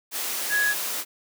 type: tone in noise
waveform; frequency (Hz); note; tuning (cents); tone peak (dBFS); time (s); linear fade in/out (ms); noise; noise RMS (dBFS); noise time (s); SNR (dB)
sine; 1671; G#6; +10; -20; 0.49-0.75; 50; white; -29; 0.11-1.05; +6
effects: high-pass 300 Hz 12 dB/octave